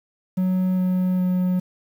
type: tone with pitch steps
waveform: triangle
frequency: 185 / 183.62 / 182.24 Hz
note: F#3 / F#3 / F#3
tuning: 0 / -13 / -26 cents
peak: -16 dBFS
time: 0.37-1.6 s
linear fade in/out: 10 ms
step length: 410 ms
effects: 8-bit